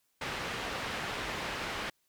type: low-pass noise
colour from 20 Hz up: white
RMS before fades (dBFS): -37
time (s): 0.21-1.9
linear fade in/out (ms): 5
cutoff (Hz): 2400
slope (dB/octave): 12
effects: white hiss -75 dBFS RMS until 2.08 s